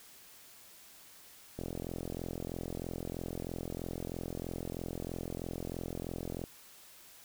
click train, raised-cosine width 2 ms, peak -25 dBFS, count 210, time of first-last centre 1.59-6.439 s, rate 43.1 Hz, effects white hiss -56 dBFS RMS until 7.24 s

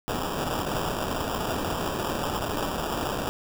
white noise with sample-and-hold, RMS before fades -29 dBFS, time 0.08-3.29 s, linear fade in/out 0 ms, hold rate 2100 Hz, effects none

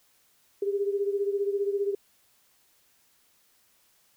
sine beating tone pair, 398.6 / 413.6 Hz, G4 / G#4, +29 / -7 cents, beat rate 15 Hz, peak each -26 / -31 dBFS, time 0.62-1.95 s, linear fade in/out 5 ms, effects white hiss -65 dBFS RMS until 4.16 s

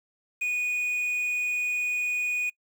triangle tone with quantisation, 2469 Hz, D#7, 14 cents flat, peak -23 dBFS, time 0.41-2.5 s, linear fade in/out 10 ms, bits 8, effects noise-tail reverb RT60 0.1 s tail -25 dB re dry

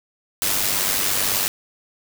white noise with amplitude modulation, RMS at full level -19 dBFS, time 0.42-1.48 s, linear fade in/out 0 ms, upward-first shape sine, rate 98.3 Hz, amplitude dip 50%, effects none

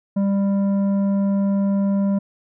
triangle tone with tanh clipping, 198.1 Hz, G3, 18 cents sharp, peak -18 dBFS, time 0.16-2.19 s, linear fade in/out 10 ms, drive 13 dB, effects none

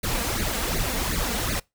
pink noise with flanger, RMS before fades -26 dBFS, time 0.03-1.6 s, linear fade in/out 10 ms, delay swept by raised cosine 0.45 to 4.35 ms, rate 2.7 Hz, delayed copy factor +0.9, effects noise-tail reverb RT60 0.2 s tail -24 dB re dry

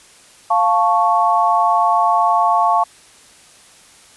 sine chord, F augmented, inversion none, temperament equal, 698.5 / 880 / 1108.7 Hz, F5 / A5 / C#6, 0 / 0 / 0 cents, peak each -16 dBFS, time 0.5-2.84 s, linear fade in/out 10 ms, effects white hiss -46 dBFS RMS until 4.16 s + resampled to 24000 Hz

